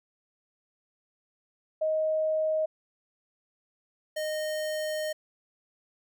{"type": "tone pair in turn", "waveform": ["sine", "square"], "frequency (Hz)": [627, 616.9], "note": ["D#5", "D#5"], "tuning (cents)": [13, -15], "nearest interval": "unison", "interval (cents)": 28, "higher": "first", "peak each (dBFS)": [-24, -30], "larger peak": "first", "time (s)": [[1.81, 2.66], [4.16, 5.13]], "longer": "second", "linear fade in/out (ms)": 10, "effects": []}